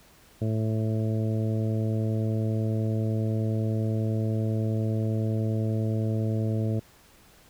harmonic tone, 110 Hz, A2, in tune, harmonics 1 / 2 / 3 / 4 / 5 / 6, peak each -25 / -31 / -35 / -37 / -39 / -41 dBFS, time 0.41-6.8 s, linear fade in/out 10 ms, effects pink hiss -56 dBFS RMS until 7.49 s

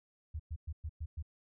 sine tone bursts, 77.78 Hz, D#2, in tune, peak -36 dBFS, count 6, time 0.34-1.226 s, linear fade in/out 10 ms, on 56 ms, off 110 ms, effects none

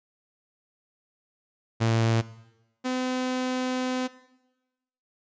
sawtooth tone pair in turn, 113.6 / 255 Hz, A#2 / C4, -44 / -44 cents, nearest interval octave + major second, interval 1400 cents, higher second, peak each -17 / -22 dBFS, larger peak first, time 1.8-2.22 / 2.84-4.08 s, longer second, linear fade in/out 20 ms, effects noise-tail reverb RT60 1.0 s tail -18 dB re dry + resampled to 16000 Hz

